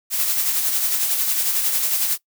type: noise with tremolo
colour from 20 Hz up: blue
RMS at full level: -19 dBFS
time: 0.1-2.18 s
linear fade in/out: 50 ms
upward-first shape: sine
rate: 11 Hz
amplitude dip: 40%
effects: noise-tail reverb RT60 0.1 s tail -20 dB re dry